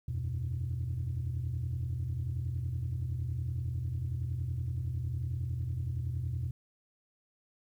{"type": "chord", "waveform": "sine", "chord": "E suspended second", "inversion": "none", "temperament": "equal with one note detuned", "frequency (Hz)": [82.41, 93.25, 123.47], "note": ["E2", "F#2", "B2"], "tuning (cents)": [0, 14, 0], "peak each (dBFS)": [-35, -37, -33], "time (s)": [0.08, 6.51], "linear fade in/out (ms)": 5, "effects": ["tanh soft clip ceiling -27 dBFS", "11-bit"]}